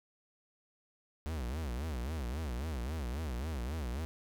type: tone with vibrato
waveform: 45% pulse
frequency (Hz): 69.3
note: C#2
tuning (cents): 0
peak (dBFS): -35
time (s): 1.26-4.05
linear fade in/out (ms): 0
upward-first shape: sine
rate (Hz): 3.7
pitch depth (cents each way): 290
effects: none